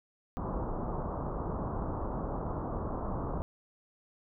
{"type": "low-pass noise", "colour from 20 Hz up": "pink", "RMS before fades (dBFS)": -35, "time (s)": [0.37, 3.42], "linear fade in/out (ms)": 0, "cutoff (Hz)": 1200, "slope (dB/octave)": 48, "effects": []}